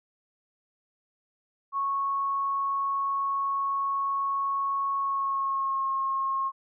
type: tone with pitch glide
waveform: sine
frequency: 1103 to 1079.1 Hz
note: C#6 to C#6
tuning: -9 to -47 cents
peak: -25 dBFS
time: 1.72-6.52 s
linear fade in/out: 50 ms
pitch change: -38 cents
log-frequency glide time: 4.99-5.86 s
effects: none